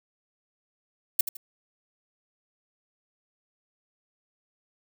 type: noise with echo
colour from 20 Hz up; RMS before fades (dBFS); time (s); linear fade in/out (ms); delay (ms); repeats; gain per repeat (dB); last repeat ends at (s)
violet; -20; 1.19-1.21; 5; 80; 2; -10; 1.37
effects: none